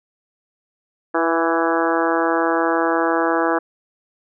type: harmonic tone with a mistuned harmonic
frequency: 165.7 Hz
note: E3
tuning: 9 cents sharp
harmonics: 2 / 3 / 4 / 5 / 6 / 7 / 8 / 9 / 10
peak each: -21 / -23 / -24 / -25 / -26 / -26 / -27 / -28 / -28 dBFS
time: 1.14-3.59 s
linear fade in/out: 10 ms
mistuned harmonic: 3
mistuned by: -21 cents
effects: none